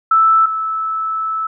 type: tone pair in turn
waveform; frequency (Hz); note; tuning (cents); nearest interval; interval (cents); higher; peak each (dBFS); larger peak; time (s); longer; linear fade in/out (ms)
sine; 1318.5 / 1309.4; E6 / E6; 0 / -12; unison; 12; first; -8 / -17; first; 0.11-0.46 / 0.46-1.47; second; 5
effects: none